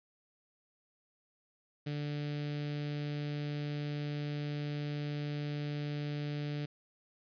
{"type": "tone with notch filter", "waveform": "sawtooth", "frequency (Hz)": 146.83, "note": "D3", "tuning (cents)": 0, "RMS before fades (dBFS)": -37, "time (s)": [1.86, 6.66], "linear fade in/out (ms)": 10, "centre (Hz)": 1000, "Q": 0.72, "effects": ["resampled to 11025 Hz", "11-bit"]}